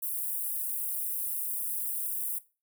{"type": "high-pass noise", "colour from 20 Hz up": "white", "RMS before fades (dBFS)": -33, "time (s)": [0.02, 2.39], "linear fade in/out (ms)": 10, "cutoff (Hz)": 9300, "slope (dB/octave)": 48, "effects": ["noise-tail reverb RT60 0.3 s tail -18 dB re dry"]}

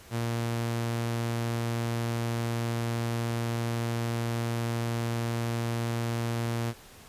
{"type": "tone", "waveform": "sawtooth", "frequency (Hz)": 116.54, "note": "A#2", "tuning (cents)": 0, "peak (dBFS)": -24, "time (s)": [0.1, 6.74], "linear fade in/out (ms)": 50, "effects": ["pink hiss -51 dBFS RMS until 7.08 s", "resampled to 32000 Hz"]}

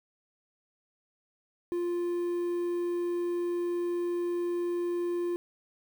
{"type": "tone with quantisation", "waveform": "triangle", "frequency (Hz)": 349.2, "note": "F4", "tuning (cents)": 0, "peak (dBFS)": -26, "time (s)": [1.72, 5.36], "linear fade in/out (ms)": 0, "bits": 9, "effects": []}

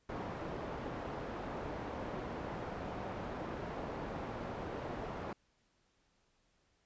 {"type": "low-pass noise", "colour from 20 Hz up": "white", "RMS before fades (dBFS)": -42, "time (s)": [0.09, 5.33], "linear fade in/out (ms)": 2, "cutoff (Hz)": 760, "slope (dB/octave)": 12, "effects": ["pink hiss -75 dBFS RMS until 6.85 s", "resampled to 16000 Hz"]}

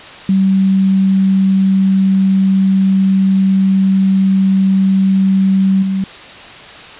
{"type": "tone with level steps", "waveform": "sine", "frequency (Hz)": 192.1, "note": "G3", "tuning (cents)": -35, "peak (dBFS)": [-8, -13], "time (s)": [0.29, 6.04], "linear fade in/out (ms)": 2, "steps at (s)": 5.82, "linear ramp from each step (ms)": 10, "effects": ["white hiss -33 dBFS RMS until 6.99 s", "resampled to 8000 Hz"]}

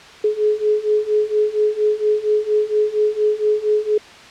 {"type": "beating tone pair", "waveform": "sine", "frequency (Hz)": [421.4, 425.7], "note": ["G#4", "G#4"], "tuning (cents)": [25, 43], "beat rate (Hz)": 4.3, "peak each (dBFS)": [-19, -17], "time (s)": [0.24, 3.98], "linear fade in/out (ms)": 5, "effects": ["white hiss -40 dBFS RMS until 4.3 s", "low-pass 4000 Hz 12 dB/octave"]}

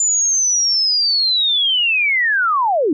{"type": "linear sweep", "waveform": "sine", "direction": "down", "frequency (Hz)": [7120, 271.1], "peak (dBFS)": -13, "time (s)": [0, 2.93], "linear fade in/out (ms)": 2, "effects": []}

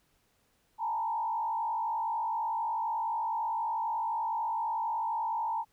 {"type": "tone with frequency modulation", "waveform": "sine", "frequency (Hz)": 902, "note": "A5", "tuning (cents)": 43, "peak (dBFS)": -29, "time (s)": [0.78, 5.65], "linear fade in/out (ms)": 50, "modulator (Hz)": 51.1, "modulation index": 1.1, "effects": ["pink hiss -71 dBFS RMS until 5.72 s"]}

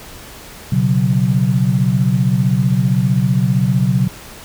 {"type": "chord", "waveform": "sine", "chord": "B suspended second", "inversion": "none", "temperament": "just", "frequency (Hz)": [123.47, 138.9, 185.21], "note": ["B2", "C#3", "F#3"], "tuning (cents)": [0, 4, 2], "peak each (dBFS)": -16, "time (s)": [0.72, 4.08], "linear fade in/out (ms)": 5, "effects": ["pink hiss -36 dBFS RMS until 4.44 s"]}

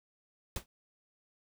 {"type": "noise with exponential decay", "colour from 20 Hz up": "pink", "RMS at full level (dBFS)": -33, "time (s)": [0.56, 0.66], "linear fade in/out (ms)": 2, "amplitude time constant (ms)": 20, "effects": []}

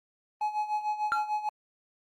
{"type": "tone with tremolo", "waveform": "triangle", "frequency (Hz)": 846, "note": "G#5", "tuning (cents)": 32, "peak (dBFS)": -23, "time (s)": [0.41, 1.49], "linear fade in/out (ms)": 2, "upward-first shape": "sine", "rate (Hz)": 6.7, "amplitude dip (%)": 75}
{"type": "tone with exponential decay", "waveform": "triangle", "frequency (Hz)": 1376, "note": "F6", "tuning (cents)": -26, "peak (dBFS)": -18, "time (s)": [1.12, 1.29], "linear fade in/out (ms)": 0, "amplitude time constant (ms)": 36}
{"effects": ["tanh soft clip ceiling -16 dBFS", "Opus 24 kbps"]}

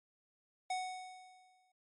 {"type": "tone with exponential decay", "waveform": "square", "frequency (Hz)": 741, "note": "F#5", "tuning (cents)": 2, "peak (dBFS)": -34, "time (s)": [0.7, 1.72], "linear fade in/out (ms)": 5, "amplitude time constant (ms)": 220, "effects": ["MP3 48 kbps"]}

